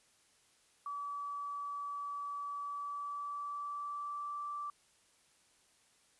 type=tone with pitch glide; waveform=sine; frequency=1148 to 1167.4 Hz; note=D6 to D6; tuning=-40 to -11 cents; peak=-38 dBFS; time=0.86-4.7 s; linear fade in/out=2 ms; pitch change=+29 cents; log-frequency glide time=2.6-4.47 s; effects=white hiss -69 dBFS RMS until 6.19 s + resampled to 24000 Hz